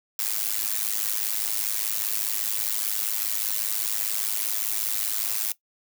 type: noise with amplitude modulation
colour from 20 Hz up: blue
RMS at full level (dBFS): -23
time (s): 0.19-5.52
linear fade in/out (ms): 2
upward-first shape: sine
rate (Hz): 105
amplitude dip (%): 95
effects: noise-tail reverb RT60 0.1 s tail -17 dB re dry